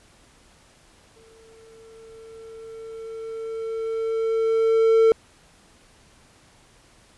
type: tone with exponential growth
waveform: triangle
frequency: 449.2 Hz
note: A4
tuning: 36 cents sharp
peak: -10 dBFS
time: 1.16-5.12 s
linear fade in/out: 1 ms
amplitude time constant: 860 ms
effects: pink hiss -55 dBFS RMS until 7.17 s + resampled to 24000 Hz